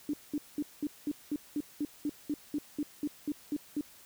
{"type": "tone bursts", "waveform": "sine", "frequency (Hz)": 294.7, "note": "D4", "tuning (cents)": 6, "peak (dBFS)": -29, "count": 16, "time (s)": [0.09, 3.81], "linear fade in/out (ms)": 2, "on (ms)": 45, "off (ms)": 200, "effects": ["white hiss -56 dBFS RMS until 4.05 s"]}